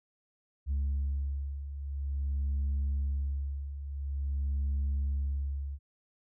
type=beating tone pair; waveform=sine; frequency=69.3 / 69.78 Hz; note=C#2 / C#2; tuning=0 / +12 cents; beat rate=0.48 Hz; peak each=-34 / -29 dBFS; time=0.66-5.79 s; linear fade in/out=50 ms; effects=tanh soft clip ceiling -26 dBFS